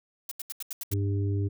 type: noise bursts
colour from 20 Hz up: blue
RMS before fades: -35 dBFS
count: 7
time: 0.29-0.938 s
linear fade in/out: 2 ms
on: 24 ms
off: 80 ms
type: harmonic tone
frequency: 99.9 Hz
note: G2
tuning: 33 cents sharp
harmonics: 1 / 3 / 4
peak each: -25 / -35 / -37 dBFS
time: 0.91-1.49 s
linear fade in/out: 20 ms
effects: none